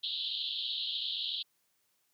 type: band-pass noise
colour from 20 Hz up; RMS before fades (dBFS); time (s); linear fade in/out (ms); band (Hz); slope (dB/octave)
white; -36; 0.03-1.43; 10; 3000 to 4200; 96
effects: white hiss -75 dBFS RMS until 2.13 s + high-pass 80 Hz 12 dB/octave